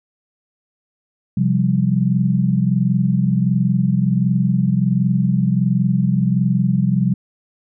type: chord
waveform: sine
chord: C suspended fourth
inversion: none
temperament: equal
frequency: 130.81 / 174.61 / 196 Hz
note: C3 / F3 / G3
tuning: 0 / 0 / 0 cents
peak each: -18 dBFS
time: 1.37-7.14 s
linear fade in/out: 5 ms
effects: none